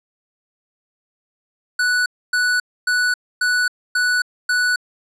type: tone bursts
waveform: square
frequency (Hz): 1480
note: F#6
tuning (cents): 0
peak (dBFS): -16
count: 6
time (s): 1.79-4.76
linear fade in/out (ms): 5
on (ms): 270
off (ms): 270
effects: low-pass 9000 Hz 12 dB/octave